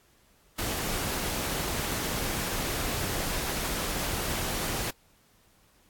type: noise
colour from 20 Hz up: pink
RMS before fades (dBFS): -31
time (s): 0.58-4.91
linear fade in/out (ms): 10
effects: pink hiss -63 dBFS RMS until 5.89 s + AAC 64 kbps